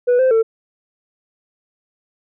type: tone with pitch steps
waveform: sine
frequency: 490.7 / 519 / 449 Hz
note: B4 / C5 / A4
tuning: -11 / -14 / +35 cents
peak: -8 dBFS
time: 0.07-0.43 s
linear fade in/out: 20 ms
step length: 120 ms
effects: tanh soft clip ceiling -10 dBFS